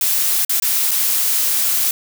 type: noise with dropouts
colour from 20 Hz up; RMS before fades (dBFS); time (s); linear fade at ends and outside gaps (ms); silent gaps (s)
blue; -17; 0.01-1.91; 2; 0.449-0.494 / 0.6-0.622 / 0.91-0.914
effects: none